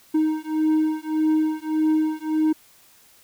triangle beating tone pair, 311.1 / 312.8 Hz, D#4 / D#4, 0 / +9 cents, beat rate 1.7 Hz, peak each -20 dBFS, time 0.14-2.53 s, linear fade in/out 10 ms, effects white hiss -54 dBFS RMS until 3.23 s

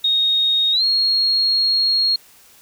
sine tone with pitch glide, 3729 to 4283 Hz, A#7 to C8, 0 to +40 cents, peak -14 dBFS, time 0.04-2.16 s, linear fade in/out 5 ms, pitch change +240 cents, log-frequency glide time 0.72-0.84 s, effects white hiss -49 dBFS RMS until 2.61 s

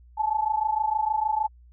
sine tone pair together, 851 / 877.5 Hz, G#5 / A5, +42 / -5 cents, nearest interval minor second, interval 53 cents, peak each -25 / -25 dBFS, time 0.17-1.48 s, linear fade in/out 20 ms, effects added 60 Hz sine -49 dBFS peak until 1.72 s

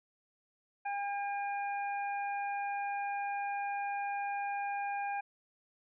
harmonic tone, 806 Hz, G5, 48 cents sharp, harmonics 1 / 2 / 3, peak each -34 / -43 / -44 dBFS, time 0.85-5.21 s, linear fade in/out 10 ms, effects none

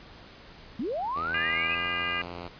sine linear sweep, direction up, 194.2 to 2589 Hz, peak -28 dBFS, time 0.79-1.75 s, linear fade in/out 5 ms
5% pulse tone with pitch glide, 82.41 to 87.31 Hz, E2 to F2, 0 to 0 cents, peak -26 dBFS, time 1.15-2.49 s, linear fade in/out 20 ms, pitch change +100 cents, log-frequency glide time 1.66-1.8 s
harmonic tone, 403.1 Hz, G4, 48 cents sharp, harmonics 3 / 4 / 5 / 6 / 7, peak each -34 / -34 / -34 / -34 / -34 dBFS, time 1.34-2.22 s, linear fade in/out 5 ms
effects pink hiss -49 dBFS RMS until 2.59 s + resampled to 11025 Hz

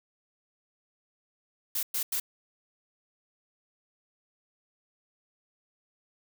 blue noise bursts at uneven times, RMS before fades -30 dBFS, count 3, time 1.75-1.83 / 1.94-2.03 / 2.12-2.2 s, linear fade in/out 5 ms, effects none

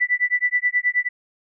sine tone with tremolo, 1975.5 Hz, B6, in tune, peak -14 dBFS, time 0-1.09 s, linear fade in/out 20 ms, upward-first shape sine, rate 9.4 Hz, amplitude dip 100%, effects none

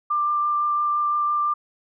sine tone with vibrato, 1187 Hz, D6, 18 cents sharp, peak -19 dBFS, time 0.1-1.54 s, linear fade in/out 10 ms, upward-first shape triangle, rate 5.9 Hz, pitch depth 11 cents each way, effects none

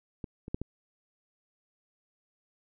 clicks, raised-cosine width 3 ms, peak -24 / -28 / -17 / -21 dBFS, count 4, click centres 0.242 / 0.481 / 0.545 / 0.616 s, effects none

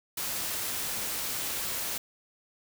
white noise, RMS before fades -33 dBFS, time 0.17-1.98 s, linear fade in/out 5 ms, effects none

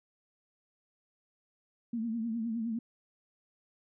sine tone with vibrato, 227.8 Hz, A#3, 40 cents flat, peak -31 dBFS, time 1.93-2.79 s, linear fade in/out 5 ms, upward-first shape triangle, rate 9.7 Hz, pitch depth 91 cents each way, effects none

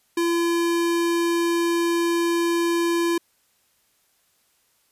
square tone, 340 Hz, F4, 46 cents flat, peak -20 dBFS, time 0.17-3.18 s, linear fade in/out 5 ms, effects white hiss -65 dBFS RMS until 4.91 s + resampled to 32000 Hz

